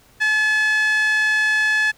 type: tone with band-pass filter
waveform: 5% pulse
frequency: 859 Hz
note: A5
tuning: 42 cents flat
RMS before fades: -18 dBFS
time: 0.2-1.92 s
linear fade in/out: 20 ms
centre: 1800 Hz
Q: 5.3
effects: pink hiss -53 dBFS RMS until 1.97 s